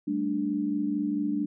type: chord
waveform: sine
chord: G suspended second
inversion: none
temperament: just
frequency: 196 / 220.5 / 294 Hz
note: G3 / A3 / D4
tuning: 0 / +4 / +2 cents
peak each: -33 / -32 / -27 dBFS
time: 0.07-1.46 s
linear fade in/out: 10 ms
effects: none